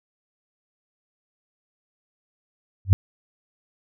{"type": "tone with exponential growth", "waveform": "sine", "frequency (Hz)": 96, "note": "G2", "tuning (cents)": -36, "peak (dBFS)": -6, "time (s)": [2.85, 2.93], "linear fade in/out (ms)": 0, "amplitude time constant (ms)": 17, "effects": []}